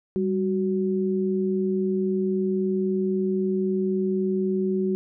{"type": "tone pair together", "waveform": "sine", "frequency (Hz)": [196, 372.2], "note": ["G3", "F#4"], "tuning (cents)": [0, 10], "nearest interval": "major seventh", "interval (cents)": 1110, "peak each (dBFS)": -24, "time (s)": [0.16, 4.95], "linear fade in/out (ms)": 0, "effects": []}